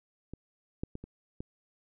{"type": "clicks", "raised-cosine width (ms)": 3, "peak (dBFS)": [-28, -20, -26, -30, -25], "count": 5, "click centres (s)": [0.336, 0.835, 0.954, 1.04, 1.405], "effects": []}